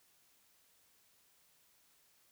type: silence
effects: white hiss -70 dBFS RMS until 2.31 s